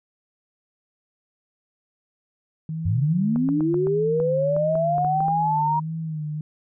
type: tone with vibrato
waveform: sine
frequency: 156.5 Hz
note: D#3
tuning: 10 cents sharp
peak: -26 dBFS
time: 2.69-6.41 s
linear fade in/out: 2 ms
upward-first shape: sine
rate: 1.6 Hz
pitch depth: 63 cents each way
type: linear sweep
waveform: sine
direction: up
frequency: 87.1 to 949 Hz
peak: -19 dBFS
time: 2.85-5.8 s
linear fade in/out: 10 ms
type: clicks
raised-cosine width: 1 ms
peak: -21 dBFS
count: 12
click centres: 3.36 / 3.489 / 3.607 / 3.743 / 3.87 / 4.201 / 4.565 / 4.754 / 4.982 / 5.047 / 5.205 / 5.283 s
effects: none